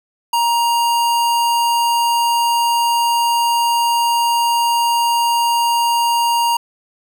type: tone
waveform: square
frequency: 940 Hz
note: A#5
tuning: 14 cents sharp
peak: -14 dBFS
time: 0.33-6.57 s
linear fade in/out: 5 ms
effects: none